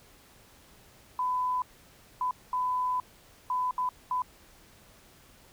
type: tone bursts at uneven times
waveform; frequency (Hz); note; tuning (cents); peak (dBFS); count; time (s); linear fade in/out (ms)
sine; 1003; B5; +26; -26; 6; 1.19-1.62 / 2.21-2.31 / 2.53-3 / 3.5-3.71 / 3.78-3.89 / 4.11-4.22; 2
effects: pink hiss -57 dBFS RMS until 5.52 s